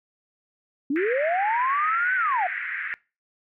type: linear two-way sweep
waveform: sine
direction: up then down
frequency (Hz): 261.6 to 1546 to 686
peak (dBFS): -21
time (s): 0.9-2.47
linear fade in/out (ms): 5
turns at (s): 2.15
type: band-pass noise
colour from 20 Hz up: pink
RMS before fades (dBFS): -31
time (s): 0.96-2.94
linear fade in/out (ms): 0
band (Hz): 1600 to 2100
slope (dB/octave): 48
effects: noise-tail reverb RT60 0.3 s tail -23 dB re dry